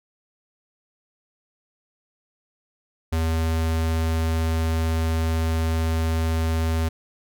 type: tone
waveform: square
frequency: 81.1 Hz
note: E2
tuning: 28 cents flat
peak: -21 dBFS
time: 3.12-6.89 s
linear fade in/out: 10 ms
effects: none